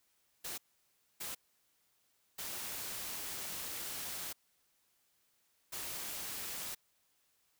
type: noise bursts at uneven times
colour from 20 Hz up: white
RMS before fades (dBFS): -42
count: 4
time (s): 0.44-0.58 / 1.2-1.35 / 2.38-4.33 / 5.72-6.75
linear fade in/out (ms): 10
effects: white hiss -75 dBFS RMS until 7.59 s